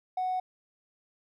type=tone with hard clipping; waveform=sine; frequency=740 Hz; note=F#5; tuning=in tune; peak=-28 dBFS; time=0.17-0.4 s; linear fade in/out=5 ms; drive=1 dB; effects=none